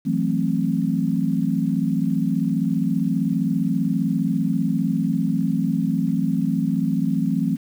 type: chord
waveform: sine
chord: F# half-diminished seventh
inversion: third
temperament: equal with one note detuned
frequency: 164.81 / 185 / 220 / 263.6 Hz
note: E3 / F#3 / A3 / C4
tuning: 0 / 0 / 0 / +13 cents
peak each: -24 dBFS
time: 0.05-7.57 s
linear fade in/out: 20 ms
effects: 8-bit